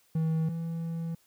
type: tone pair in turn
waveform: triangle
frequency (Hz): 160.5 / 165.59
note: E3 / E3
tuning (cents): -46 / +8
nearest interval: minor second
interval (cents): 54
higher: second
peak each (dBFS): -23 / -29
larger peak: first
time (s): 0.15-0.49 / 0.49-1.15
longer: second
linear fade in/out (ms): 5
effects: white hiss -66 dBFS RMS until 1.26 s